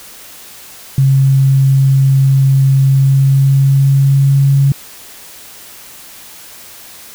sine tone with pitch glide, 135.2 to 138.28 Hz, C#3 to C#3, -43 to -4 cents, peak -6 dBFS, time 0.98-4.72 s, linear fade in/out 2 ms, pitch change +39 cents, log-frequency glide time 2.8-4.55 s, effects white hiss -35 dBFS RMS until 7.14 s

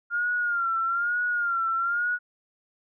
sine tone with vibrato, 1400 Hz, F6, 4 cents sharp, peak -23 dBFS, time 0.1-2.19 s, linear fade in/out 50 ms, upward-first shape sine, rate 1.1 Hz, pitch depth 72 cents each way, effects none

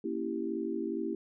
sine chord, A# diminished seventh, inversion none, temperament equal, 233.1 / 277.2 / 329.6 / 392 Hz, A#3 / C#4 / E4 / G4, 0 / 0 / 0 / 0 cents, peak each -38 / -39 / -35 / -37 dBFS, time 0.04-1.15 s, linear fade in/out 5 ms, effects none

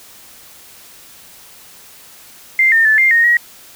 sine tone with pitch steps, 2092 / 1816 / 1746 / 2104 / 1856 / 1903 Hz, C7 / A#6 / A6 / C7 / A#6 / A#6, -1 / -46 / -14 / +9 / -8 / +35 cents, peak -8 dBFS, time 2.59-3.37 s, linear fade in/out 2 ms, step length 130 ms, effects white hiss -41 dBFS RMS until 3.75 s

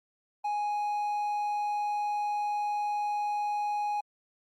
triangle tone, 830.6 Hz, G#5, in tune, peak -26 dBFS, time 0.44-4.01 s, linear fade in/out 10 ms, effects Opus 48 kbps

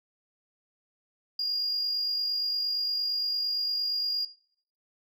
sine tone with amplitude modulation, 4836 Hz, D8, 50 cents sharp, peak -24 dBFS, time 1.39-4.25 s, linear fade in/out 5 ms, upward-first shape sine, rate 48.7 Hz, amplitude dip 40%, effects noise-tail reverb RT60 0.6 s tail -18 dB re dry + tanh soft clip ceiling -23 dBFS

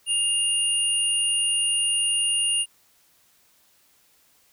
sine tone pair together, 2819 / 9490 Hz, F7 / D9, +16 / +17 cents, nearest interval octave + major sixth, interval 2101 cents, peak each -23 dBFS, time 0.06-2.66 s, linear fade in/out 50 ms, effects white hiss -61 dBFS RMS until 4.52 s

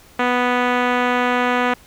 5% pulse tone with low-pass filter, 246.9 Hz, B3, in tune, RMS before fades -18 dBFS, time 0.19-1.74 s, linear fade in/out 5 ms, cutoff 2100 Hz, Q 0.55, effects pink hiss -48 dBFS RMS until 1.86 s

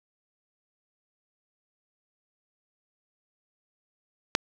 click, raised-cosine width 0.2 ms, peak -3 dBFS, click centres 4.351 s, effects 7-bit

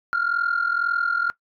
sine tone pair together, 1379 / 1421 Hz, F6 / F6, -22 / +30 cents, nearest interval minor second, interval 52 cents, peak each -21 dBFS, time 0.13-1.3 s, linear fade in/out 0 ms, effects noise-tail reverb RT60 0.1 s tail -21 dB re dry + tanh soft clip ceiling -15 dBFS

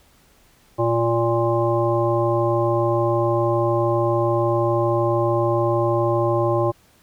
harmonic tone, 116.54 Hz, A#2, in tune, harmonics 1 / 3 / 5 / 7 / 9, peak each -23 / -21 / -22 / -27 / -26 dBFS, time 0.78-6.72 s, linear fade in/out 20 ms, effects pink hiss -56 dBFS RMS until 7.02 s

